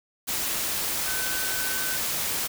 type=tone in noise; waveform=sine; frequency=1520 Hz; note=F#6; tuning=46 cents sharp; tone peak=-33 dBFS; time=1.06-1.98 s; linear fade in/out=20 ms; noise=white; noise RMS=-28 dBFS; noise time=0.27-2.48 s; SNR=-8 dB; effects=none

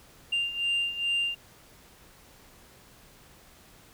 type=beating tone pair; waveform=sine; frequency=2790 / 2792.4 Hz; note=F7 / F7; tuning=-2 / -1 cents; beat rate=2.4 Hz; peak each=-30 / -26 dBFS; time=0.32-1.35 s; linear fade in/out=10 ms; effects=tanh soft clip ceiling -22 dBFS + pink hiss -55 dBFS RMS until 3.93 s

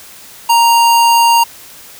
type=tone; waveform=square; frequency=932.3 Hz; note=A#5; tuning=in tune; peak=-7 dBFS; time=0.49-1.44 s; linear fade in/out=10 ms; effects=white hiss -36 dBFS RMS until 1.99 s

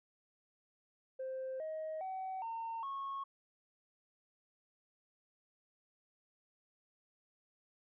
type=tone with pitch steps; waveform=sine; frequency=523.3 / 629.5 / 757.4 / 911.1 / 1096.1 Hz; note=C5 / D#5 / F#5 / A#5 / C#6; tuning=0 / +20 / +40 / -40 / -20 cents; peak=-37 dBFS; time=1.19-3.24 s; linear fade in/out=10 ms; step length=410 ms; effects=tanh soft clip ceiling -36 dBFS

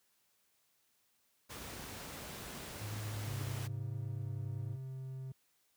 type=noise; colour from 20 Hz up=pink; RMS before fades=-46 dBFS; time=1.49-3.68 s; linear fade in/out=20 ms
type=tone with vibrato; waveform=triangle; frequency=104.5 Hz; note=G#2; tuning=11 cents sharp; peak=-37 dBFS; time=2.79-4.78 s; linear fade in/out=50 ms; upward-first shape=sine; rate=1.1 Hz; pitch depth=29 cents each way
type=tone with pitch glide; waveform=triangle; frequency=133.7 to 131.86 Hz; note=C3 to C3; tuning=+38 to +14 cents; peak=-39 dBFS; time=3.26-5.32 s; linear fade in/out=5 ms; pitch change=-24 cents; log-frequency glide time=4.5-4.91 s
effects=white hiss -75 dBFS RMS until 5.76 s + high-pass 60 Hz 12 dB/octave

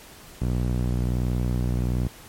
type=tone with band-pass filter; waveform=sawtooth; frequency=61.3 Hz; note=B1; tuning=12 cents flat; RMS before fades=-24 dBFS; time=0.41-2.08 s; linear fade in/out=10 ms; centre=140 Hz; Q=0.79; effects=pink hiss -46 dBFS RMS until 2.28 s + MP3 64 kbps

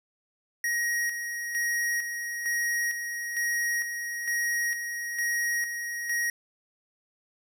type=tone with tremolo; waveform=square; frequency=1889 Hz; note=A#6; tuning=22 cents sharp; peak=-26 dBFS; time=0.64-6.3 s; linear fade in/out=2 ms; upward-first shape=square; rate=1.1 Hz; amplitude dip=50%; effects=none

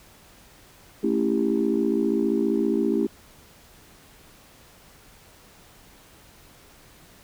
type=chord; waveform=sine; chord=A dominant seventh; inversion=none; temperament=just; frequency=220 / 275 / 330 / 396 Hz; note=A3 / C#4 / E4 / G4; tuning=0 / -14 / +2 / +18 cents; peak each=-25 / -25 / -25 / -25 dBFS; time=1.03-3.07 s; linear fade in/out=10 ms; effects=tanh soft clip ceiling -11 dBFS + pink hiss -52 dBFS RMS until 7.23 s

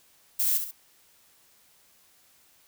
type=noise with echo; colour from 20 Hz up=violet; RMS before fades=-25 dBFS; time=0.39-0.58 s; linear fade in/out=10 ms; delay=67 ms; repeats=2; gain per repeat=-7 dB; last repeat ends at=0.714 s; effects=white hiss -61 dBFS RMS until 2.67 s

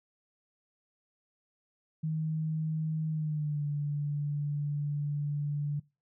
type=tone with pitch glide; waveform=sine; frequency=157.3 to 145.92 Hz; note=D#3 to D3; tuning=+19 to -11 cents; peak=-29 dBFS; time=2.03-5.8 s; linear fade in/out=10 ms; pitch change=-130 cents; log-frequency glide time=3.09-3.64 s; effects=noise-tail reverb RT60 0.3 s tail -24 dB re dry

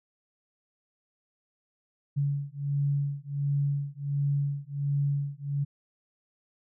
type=beating tone pair; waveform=sine; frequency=141.2 / 142.6 Hz; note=C#3 / C#3; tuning=+32 / +49 cents; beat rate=1.4 Hz; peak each=-29 dBFS; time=2.16-5.65 s; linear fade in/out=20 ms; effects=none

